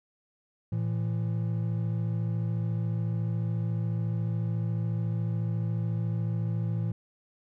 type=tone pair together; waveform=triangle; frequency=113.36 / 167.4 Hz; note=A#2 / E3; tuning=-48 / +27 cents; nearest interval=perfect fifth; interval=675 cents; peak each=-26 / -30 dBFS; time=0.72-6.92 s; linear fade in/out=5 ms; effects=none